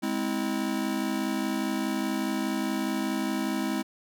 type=chord; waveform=square; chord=Ab augmented; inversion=none; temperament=just; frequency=207.7 / 259.6 / 324.5 Hz; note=Ab3 / C4 / E4; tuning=0 / -13 / -27 cents; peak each=-32 dBFS; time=0.02-3.83 s; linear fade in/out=20 ms; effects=none